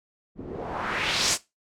white noise with low-pass filter sweep, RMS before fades -28 dBFS, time 0.35-1.38 s, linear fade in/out 50 ms, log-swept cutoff 220 to 8500 Hz, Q 1.7, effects noise-tail reverb RT60 0.2 s tail -17 dB re dry

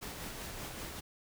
pink noise with tremolo, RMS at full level -42 dBFS, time 0.01-1.01 s, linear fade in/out 20 ms, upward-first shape sine, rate 5.2 Hz, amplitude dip 30%, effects none

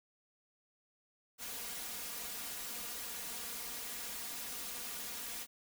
white noise with comb filter, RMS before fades -43 dBFS, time 1.38-5.47 s, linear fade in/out 50 ms, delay 4.2 ms, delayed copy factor +1, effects none

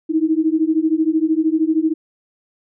sine beating tone pair, 311.1 / 324.1 Hz, D#4 / E4, 0 / -29 cents, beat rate 13 Hz, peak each -17 dBFS, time 0.09-1.94 s, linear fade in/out 20 ms, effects none

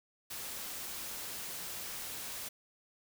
white noise, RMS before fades -42 dBFS, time 0.3-2.49 s, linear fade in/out 10 ms, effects none

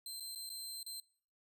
20% pulse tone with dropouts, 4123 Hz, C8, 26 cents flat, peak -37 dBFS, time 0.06-1 s, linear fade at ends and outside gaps 2 ms, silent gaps 0.199-0.205 / 0.35-0.357 / 0.493-0.5 / 0.83-0.863 s, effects noise-tail reverb RT60 0.5 s tail -21 dB re dry

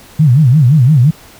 sine tone with vibrato, 137.9 Hz, C#3, 9 cents flat, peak -4 dBFS, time 0.19-1.11 s, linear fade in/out 10 ms, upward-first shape sine, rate 5.8 Hz, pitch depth 260 cents each way, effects pink hiss -39 dBFS RMS until 1.39 s

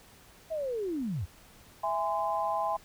sine linear sweep, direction down, 659.3 to 69.3 Hz, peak -30 dBFS, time 0.5-1.26 s, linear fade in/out 20 ms
sine chord, E augmented, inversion none, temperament just, 659.3 / 824.1 / 1030.1 Hz, E5 / G#5 / B#5, 0 / -14 / -27 cents, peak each -33 / -31 / -32 dBFS, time 1.83-2.77 s, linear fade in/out 10 ms
effects pink hiss -56 dBFS RMS until 2.84 s

